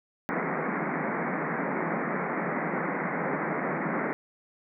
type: band-pass noise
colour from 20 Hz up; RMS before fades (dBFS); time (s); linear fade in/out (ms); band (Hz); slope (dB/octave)
pink; -30; 0.29-4.13; 0; 150 to 2200; 96
effects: none